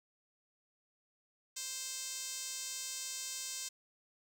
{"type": "tone with band-pass filter", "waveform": "5% pulse", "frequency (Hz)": 523.3, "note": "C5", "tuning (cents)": 0, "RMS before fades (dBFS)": -42, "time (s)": [1.56, 3.69], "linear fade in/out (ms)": 10, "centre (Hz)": 8600, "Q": 1.9, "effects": []}